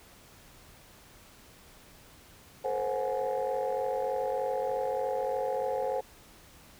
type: tone cluster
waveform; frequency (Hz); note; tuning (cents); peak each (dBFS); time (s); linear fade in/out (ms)
sine; 433.1 / 483.7 / 527 / 734 / 841; A4 / B4 / C5 / F#5 / G#5; -27 / -36 / +12 / -14 / +22; -36 / -37 / -30 / -35 / -35; 2.64-6.01; 10
effects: tanh soft clip ceiling -22 dBFS + pink hiss -55 dBFS RMS until 6.79 s